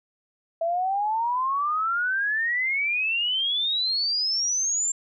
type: exponential sweep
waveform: sine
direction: up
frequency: 655 to 7410 Hz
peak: -22 dBFS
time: 0.61-4.92 s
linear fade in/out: 5 ms
effects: none

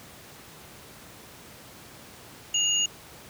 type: tone pair together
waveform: sine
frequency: 2846 / 6736 Hz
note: F7 / G#8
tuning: +32 / +24 cents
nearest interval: octave + minor third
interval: 1492 cents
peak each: -24 / -25 dBFS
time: 2.54-2.86 s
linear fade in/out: 5 ms
effects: pink hiss -47 dBFS RMS until 3.29 s + high-pass 80 Hz 12 dB/octave

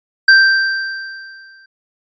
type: tone with exponential decay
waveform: square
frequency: 1568 Hz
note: G6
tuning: in tune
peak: -4 dBFS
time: 0.28-1.66 s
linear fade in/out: 5 ms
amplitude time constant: 300 ms
effects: resampled to 16000 Hz

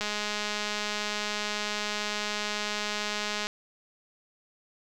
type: click train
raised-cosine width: 0.2 ms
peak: -14 dBFS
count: 724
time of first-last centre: 0.01-3.469 s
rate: 209 Hz
effects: none

